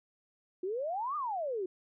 sine exponential two-way sweep, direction up then down, 351.7 to 1244 to 353.2 Hz, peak -32 dBFS, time 0.63-1.66 s, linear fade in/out 5 ms, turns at 1.16 s, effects none

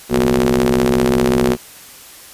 sawtooth ring-modulated tone, 65.41 Hz, C2, in tune, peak -5 dBFS, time 0.09-1.57 s, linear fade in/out 50 ms, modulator 302 Hz, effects white hiss -39 dBFS RMS until 2.33 s + resampled to 32000 Hz

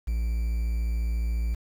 triangle tone, 57.1 Hz, A#1, 35 cents flat, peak -22 dBFS, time 0.07-1.55 s, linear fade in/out 10 ms, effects 8-bit

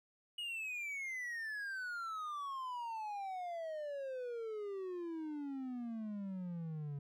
triangle exponential sweep, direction down, 2909 to 140 Hz, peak -38 dBFS, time 0.38-6.99 s, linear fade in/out 5 ms, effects none

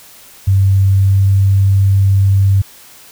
sine tone with pitch glide, 97 to 97.73 Hz, G2 to G2, -18 to -5 cents, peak -7 dBFS, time 0.47-2.62 s, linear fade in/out 10 ms, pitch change +13 cents, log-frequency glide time 0.9-1.33 s, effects white hiss -40 dBFS RMS until 3.11 s

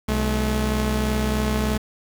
sawtooth tone pair together, 63.2 / 214.6 Hz, B1 / A3, +41 / -43 cents, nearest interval octave + major sixth, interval 2116 cents, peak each -19 dBFS, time 0.08-1.78 s, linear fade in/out 10 ms, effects 7-bit

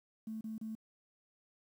triangle tone bursts, 220 Hz, A3, in tune, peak -35 dBFS, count 3, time 0.27-0.752 s, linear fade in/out 5 ms, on 140 ms, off 31 ms, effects tanh soft clip ceiling -37 dBFS + 11-bit

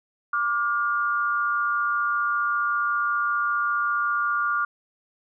sine tone pair together, 1174.8 / 1420 Hz, D6 / F6, 0 / +28 cents, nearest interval minor third, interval 328 cents, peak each -24 dBFS, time 0.33-4.65 s, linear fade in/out 5 ms, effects none

